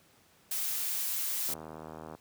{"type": "noise", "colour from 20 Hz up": "blue", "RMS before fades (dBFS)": -33, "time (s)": [0.51, 1.54], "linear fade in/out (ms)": 5}
{"type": "click train", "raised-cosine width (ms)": 1, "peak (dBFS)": -29, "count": 53, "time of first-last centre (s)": [1.49, 2.15], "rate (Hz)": 78.8}
{"effects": ["pink hiss -63 dBFS RMS until 2.2 s", "high-pass 100 Hz 12 dB/octave"]}